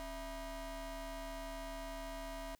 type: ring-modulated tone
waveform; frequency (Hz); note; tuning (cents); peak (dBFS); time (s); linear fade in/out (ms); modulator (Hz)
30% pulse; 311.1; D#4; 0; -37; 0-2.55; 0; 349
effects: white hiss -75 dBFS RMS until 2.59 s